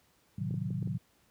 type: chord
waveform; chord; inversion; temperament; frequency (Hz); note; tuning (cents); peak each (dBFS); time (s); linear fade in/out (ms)
sine; A diminished seventh; none; equal; 110 / 130.81 / 155.56 / 185; A2 / C3 / Eb3 / Gb3; 0 / 0 / 0 / 0; -37; 0.38-0.98; 5
type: clicks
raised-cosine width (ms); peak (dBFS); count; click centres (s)
3; -30; 5; 0.509 / 0.542 / 0.706 / 0.827 / 0.874
effects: pink hiss -68 dBFS RMS until 1.3 s + high-pass 60 Hz 12 dB/octave